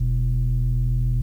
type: tone pair together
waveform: sine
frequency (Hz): 43.56 / 123.2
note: F1 / B2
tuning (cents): -4 / -4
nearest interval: octave + tritone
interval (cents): 1800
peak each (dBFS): -19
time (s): 0-1.22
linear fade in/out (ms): 10
effects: tanh soft clip ceiling -14 dBFS + 9-bit